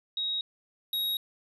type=tone pair in turn; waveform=sine / square; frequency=3790 / 3790 Hz; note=A#7 / A#7; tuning=+28 / +28 cents; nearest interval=unison; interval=0 cents; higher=neither; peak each=-28 dBFS; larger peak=neither; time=0.17-0.41 / 0.93-1.17 s; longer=neither; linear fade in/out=2 ms; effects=resampled to 32000 Hz

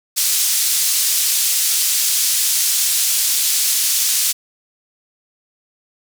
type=band-pass noise; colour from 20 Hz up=pink; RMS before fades=-17 dBFS; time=0.16-4.33 s; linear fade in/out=20 ms; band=5400 to 15000 Hz; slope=12 dB/octave; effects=none

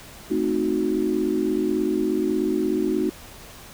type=chord; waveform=sine; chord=A diminished seventh; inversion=none; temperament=equal with one note detuned; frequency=220 / 261.6 / 311.1 / 367.7 Hz; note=A3 / C4 / Eb4 / Gb4; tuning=0 / 0 / 0 / -11 cents; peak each=-28 / -28 / -24 / -24 dBFS; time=0.3-3.1 s; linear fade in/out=10 ms; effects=pink hiss -43 dBFS RMS until 3.73 s

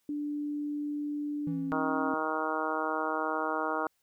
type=tone with pitch glide; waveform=sine; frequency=293.7 to 274 Hz; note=D4 to C#4; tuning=0 to -20 cents; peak=-31 dBFS; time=0.09-2.14 s; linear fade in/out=2 ms; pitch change=-120 cents; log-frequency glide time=1.47-1.56 s
type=tone with exponential decay; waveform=triangle; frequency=164.81 Hz; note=E3; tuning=in tune; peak=-30 dBFS; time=1.47-2.49 s; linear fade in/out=2 ms; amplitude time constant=220 ms
type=harmonic tone; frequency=157 Hz; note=D#3; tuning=16 cents sharp; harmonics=2 / 3 / 4 / 5 / 6 / 7 / 8 / 9; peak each=-37 / -37 / -37 / -37 / -37 / -37 / -37 / -37 dBFS; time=1.72-3.87 s; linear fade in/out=0 ms
effects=white hiss -75 dBFS RMS until 4.02 s

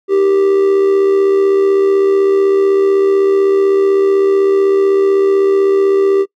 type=tone with amplitude modulation; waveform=triangle; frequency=392 Hz; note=G4; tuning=in tune; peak=-4 dBFS; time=0.08-6.26 s; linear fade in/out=50 ms; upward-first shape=sine; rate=75.9 Hz; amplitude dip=50%; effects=noise-tail reverb RT60 0.1 s tail -23 dB re dry

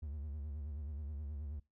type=tone with vibrato; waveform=triangle; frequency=73.42 Hz; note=D2; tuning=in tune; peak=-38 dBFS; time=0.02-1.6 s; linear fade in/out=10 ms; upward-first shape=sine; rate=9.4 Hz; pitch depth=110 cents each way; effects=noise-tail reverb RT60 0.3 s tail -26 dB re dry

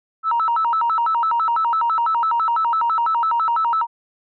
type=tone with vibrato; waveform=sine; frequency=1108.7 Hz; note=C#6; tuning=in tune; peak=-15 dBFS; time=0.23-3.87 s; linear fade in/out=50 ms; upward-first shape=square; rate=6 Hz; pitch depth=290 cents each way; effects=tanh soft clip ceiling -11 dBFS

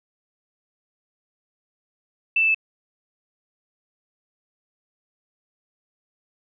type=tone with pitch steps; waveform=sine; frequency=2658 / 2641 / 2624 Hz; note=E7 / E7 / E7; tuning=+14 / +3 / -9 cents; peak=-16 dBFS; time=2.36-2.546 s; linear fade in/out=5 ms; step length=62 ms; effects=none

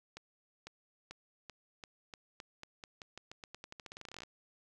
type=accelerating click train; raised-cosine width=0.2 ms; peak=-29 dBFS; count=30; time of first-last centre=0.17-4.234 s; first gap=500 ms; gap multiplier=0.88; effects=none

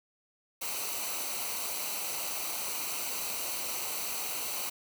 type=noise with comb filter; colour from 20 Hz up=white; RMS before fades=-35 dBFS; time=0.61-4.7 s; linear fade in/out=10 ms; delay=0.58 ms; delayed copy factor=-0.65; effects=none

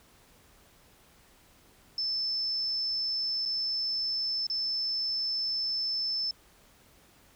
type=tone with dropouts; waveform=sine; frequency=5274 Hz; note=E8; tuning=in tune; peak=-28 dBFS; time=1.98-6.31 s; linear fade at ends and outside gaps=2 ms; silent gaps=3.454-3.458 / 4.468-4.499 s; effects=pink hiss -60 dBFS RMS until 7.35 s

